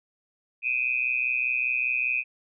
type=tone with amplitude modulation; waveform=sine; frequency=2500 Hz; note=D#7; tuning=8 cents sharp; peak=-19 dBFS; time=0.62-2.24 s; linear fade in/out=50 ms; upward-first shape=sine; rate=125 Hz; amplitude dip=95%; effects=none